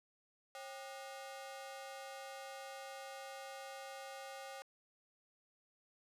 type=ring-modulated tone; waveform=sawtooth; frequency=667 Hz; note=E5; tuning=20 cents sharp; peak=-40 dBFS; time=0.55-4.62 s; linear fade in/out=0 ms; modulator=124 Hz; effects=low-pass 12000 Hz 12 dB/octave